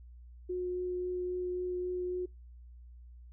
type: tone with vibrato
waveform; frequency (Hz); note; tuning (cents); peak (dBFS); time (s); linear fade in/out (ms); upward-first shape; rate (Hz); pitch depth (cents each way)
sine; 361.4; F#4; -41; -32; 0.49-2.26; 10; triangle; 3.7; 9
effects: noise-tail reverb RT60 0.2 s tail -25 dB re dry + added 60 Hz sine -49 dBFS peak until 3.32 s